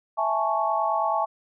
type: chord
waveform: sine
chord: A major seventh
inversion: second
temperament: equal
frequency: 659.3 / 830.6 / 880 / 1108.7 Hz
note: E5 / G#5 / A5 / C#6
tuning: 0 / 0 / 0 / 0 cents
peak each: -27 dBFS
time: 0.17-1.26 s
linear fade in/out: 20 ms
effects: none